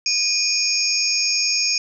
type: tone cluster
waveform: sine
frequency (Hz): 2462 / 4891 / 5240 / 5460 / 6540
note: D#7 / D#8 / E8 / F8 / G#8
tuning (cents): -19 / -31 / -11 / -40 / -28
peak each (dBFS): -24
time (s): 0.06-1.78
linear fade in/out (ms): 2
effects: none